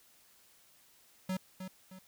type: tone with echo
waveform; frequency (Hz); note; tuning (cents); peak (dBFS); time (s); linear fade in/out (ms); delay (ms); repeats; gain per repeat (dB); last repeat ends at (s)
square; 186.8; F#3; +17; -33; 1.29-1.37; 5; 310; 2; -8; 1.99
effects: white hiss -64 dBFS RMS until 2.07 s